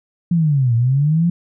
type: linear two-way sweep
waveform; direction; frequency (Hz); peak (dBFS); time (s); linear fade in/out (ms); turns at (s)
sine; down then up; 176 to 113.7 to 176; -12; 0.31-1.3; 5; 0.75
effects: none